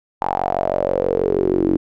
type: tone with band-pass filter sweep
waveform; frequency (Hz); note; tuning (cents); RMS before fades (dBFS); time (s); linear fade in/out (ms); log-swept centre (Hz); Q
sawtooth; 46.25; F#1; 0; -19; 0.21-1.77; 10; 870 to 310; 7
effects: none